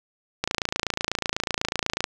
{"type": "click train", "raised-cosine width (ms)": 0.2, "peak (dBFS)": -6, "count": 46, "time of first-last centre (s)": [0.44, 2.041], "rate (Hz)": 28.1, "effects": []}